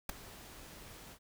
pink noise with ADSR envelope, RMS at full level -33 dBFS, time 0.09-1.19 s, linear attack 4 ms, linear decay 8 ms, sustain -19 dB, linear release 66 ms, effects none

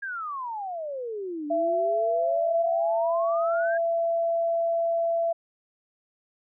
sine exponential two-way sweep, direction down then up, 1648 to 291.2 to 1648 Hz, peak -30 dBFS, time 0.02-3.78 s, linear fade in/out 10 ms, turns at 1.47 s
sine tone, 671 Hz, E5, 31 cents sharp, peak -22 dBFS, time 1.5-5.33 s, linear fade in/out 10 ms
effects none

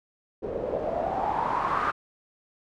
white noise with low-pass filter sweep, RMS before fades -28 dBFS, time 0.42-1.92 s, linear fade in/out 20 ms, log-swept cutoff 450 to 1300 Hz, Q 5.7, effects none

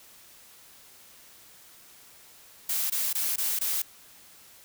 blue noise bursts, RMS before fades -28 dBFS, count 5, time 2.69-3.82 s, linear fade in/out 5 ms, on 210 ms, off 20 ms, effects white hiss -53 dBFS RMS until 4.64 s

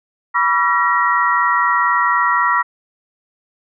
sine tone cluster, 978 / 1142 / 1359 / 1897 Hz, B5 / D6 / F6 / A#6, -17 / -49 / -48 / +30 cents, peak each -18 dBFS, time 0.34-2.63 s, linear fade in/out 20 ms, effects none

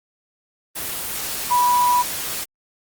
sine tone in noise, 981 Hz, B5, 12 cents flat, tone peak -14 dBFS, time 1.5-2.03 s, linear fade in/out 20 ms, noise white, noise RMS -27 dBFS, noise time 0.75-2.45 s, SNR +10 dB, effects Opus 24 kbps

